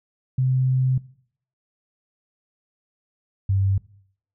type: tone pair in turn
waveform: sine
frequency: 129.7 / 97.17 Hz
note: C3 / G2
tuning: -15 / -15 cents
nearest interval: perfect fourth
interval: 500 cents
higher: first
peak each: -17 dBFS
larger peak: neither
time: 0.38-0.98 / 3.49-3.78 s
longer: first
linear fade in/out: 5 ms
effects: noise-tail reverb RT60 0.6 s tail -20 dB re dry